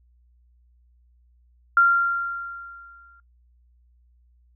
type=tone with exponential decay; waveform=sine; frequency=1385 Hz; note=F6; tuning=15 cents flat; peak=-11 dBFS; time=1.77-3.2 s; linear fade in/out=2 ms; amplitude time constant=310 ms; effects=noise-tail reverb RT60 0.1 s tail -21 dB re dry + added 60 Hz sine -56 dBFS peak until 4.55 s